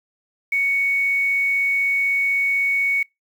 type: tone with quantisation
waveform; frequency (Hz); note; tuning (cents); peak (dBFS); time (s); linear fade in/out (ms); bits
sine; 2226; C#7; +7; -17; 0.52-3.03; 5; 7
effects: noise-tail reverb RT60 0.2 s tail -25 dB re dry